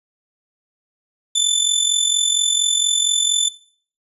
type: tone with amplitude modulation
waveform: 25% pulse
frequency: 3520 Hz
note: A7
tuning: in tune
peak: -8 dBFS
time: 1.35-3.49 s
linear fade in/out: 10 ms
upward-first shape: sine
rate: 44.3 Hz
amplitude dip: 65%
effects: noise-tail reverb RT60 0.5 s tail -19 dB re dry + resampled to 32000 Hz